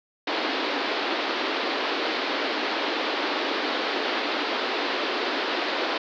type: band-pass noise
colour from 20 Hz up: pink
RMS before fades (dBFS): -27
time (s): 0.27-5.98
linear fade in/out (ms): 5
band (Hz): 270 to 4600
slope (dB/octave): 48
effects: none